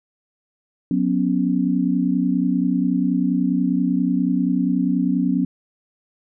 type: chord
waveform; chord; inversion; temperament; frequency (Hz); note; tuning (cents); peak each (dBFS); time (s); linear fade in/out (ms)
sine; F# suspended fourth; none; equal with one note detuned; 182.56 / 246.9 / 277.2; F#3 / B3 / C#4; -23 / 0 / 0; -21; 0.91-5.45; 2
effects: none